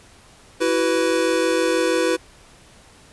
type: chord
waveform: square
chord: E suspended second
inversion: none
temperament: equal with one note detuned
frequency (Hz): 329.6 / 375.8 / 493.9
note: E4 / F#4 / B4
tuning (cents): 0 / +27 / 0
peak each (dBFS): -23 / -24 / -21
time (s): 0.6-2.17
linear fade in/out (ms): 20
effects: pink hiss -49 dBFS RMS until 3.12 s + resampled to 24000 Hz